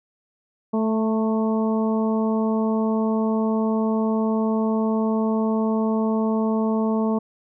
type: harmonic tone with a mistuned harmonic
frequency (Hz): 220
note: A3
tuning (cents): 0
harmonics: 1 / 2 / 3 / 4 / 5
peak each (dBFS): -20 / -26 / -30 / -32 / -34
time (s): 0.73-7.19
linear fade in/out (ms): 10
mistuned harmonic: 4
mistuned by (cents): +21
effects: none